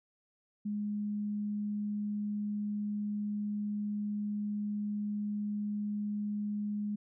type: tone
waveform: sine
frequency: 207.7 Hz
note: G#3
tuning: in tune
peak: -32 dBFS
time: 0.65-6.96 s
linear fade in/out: 10 ms
effects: none